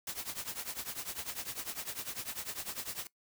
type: noise with tremolo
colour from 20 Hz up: white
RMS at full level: -37 dBFS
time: 0.07-3.07 s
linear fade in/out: 2 ms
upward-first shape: triangle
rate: 10 Hz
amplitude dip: 90%
effects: noise-tail reverb RT60 0.1 s tail -19 dB re dry